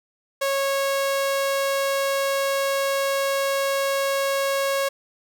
sawtooth tone, 550 Hz, C#5, 14 cents flat, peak -17 dBFS, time 0.41-4.89 s, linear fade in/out 10 ms, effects none

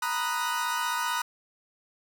40% pulse chord, B major seventh, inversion third, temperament equal, 932.3 / 987.8 / 1244.5 / 1480 Hz, A#5 / B5 / D#6 / F#6, 0 / 0 / 0 / 0 cents, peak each -32 dBFS, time 0.02-1.22 s, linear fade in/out 5 ms, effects 10-bit

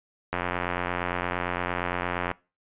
click train, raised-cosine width 0.5 ms, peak -12 dBFS, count 177, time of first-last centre 0.33-2.314 s, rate 88.7 Hz, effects noise-tail reverb RT60 0.3 s tail -22 dB re dry + resampled to 8000 Hz

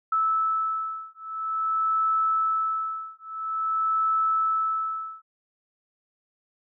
sine beating tone pair, 1309 / 1309.49 Hz, E6 / E6, -13 / -12 cents, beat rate 0.49 Hz, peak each -26 dBFS, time 0.12-5.22 s, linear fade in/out 5 ms, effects none

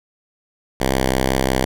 5% pulse tone with vibrato, 65.41 Hz, C2, in tune, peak -5 dBFS, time 0.8-1.65 s, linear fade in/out 5 ms, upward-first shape triangle, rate 2.3 Hz, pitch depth 16 cents each way, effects none

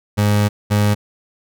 30% pulse tone pair in turn, 103.83 / 103.83 Hz, G#2 / G#2, 0 / 0 cents, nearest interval unison, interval 0 cents, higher neither, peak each -10 dBFS, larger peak neither, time 0.17-0.49 / 0.7-0.95 s, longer first, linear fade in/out 20 ms, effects none

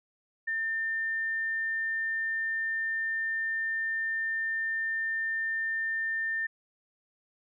sine tone, 1800 Hz, A6, 39 cents sharp, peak -28 dBFS, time 0.47-6.47 s, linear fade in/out 10 ms, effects none

